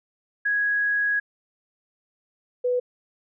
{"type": "tone pair in turn", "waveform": "sine", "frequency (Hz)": [1661.2, 495.2], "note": ["G#6", "B4"], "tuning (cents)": [0, 5], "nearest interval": "octave + major sixth", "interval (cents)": 2095, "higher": "first", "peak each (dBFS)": -20, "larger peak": "neither", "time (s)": [[0.45, 1.2], [2.64, 2.8]], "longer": "first", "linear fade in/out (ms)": 10, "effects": []}